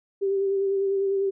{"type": "tone with vibrato", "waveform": "sine", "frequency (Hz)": 392, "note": "G4", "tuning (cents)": 0, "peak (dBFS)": -21, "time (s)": [0.21, 1.31], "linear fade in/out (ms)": 20, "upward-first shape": "sine", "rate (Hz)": 10, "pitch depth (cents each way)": 24, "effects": []}